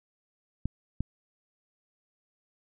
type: clicks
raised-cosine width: 5 ms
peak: -17 dBFS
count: 2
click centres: 0.656 / 1.006 s
effects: none